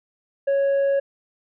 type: tone with tanh clipping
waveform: triangle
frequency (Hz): 554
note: C#5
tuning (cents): -1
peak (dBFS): -18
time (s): 0.47-1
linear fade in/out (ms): 10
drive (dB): 8
effects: none